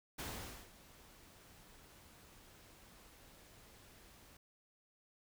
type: noise with ADSR envelope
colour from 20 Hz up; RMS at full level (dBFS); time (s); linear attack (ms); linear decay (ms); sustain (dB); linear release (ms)
pink; -43; 0.18-4.37; 13; 480; -18; 3
effects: none